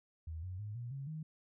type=tone with pitch steps; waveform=sine; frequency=80.5 / 91.94 / 105 / 119.92 / 136.96 / 156.42 Hz; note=E2 / F#2 / G#2 / A#2 / C#3 / D#3; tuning=-41 / -10 / +19 / +49 / -20 / +10 cents; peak=-40 dBFS; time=0.27-1.23 s; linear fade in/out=5 ms; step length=160 ms; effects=none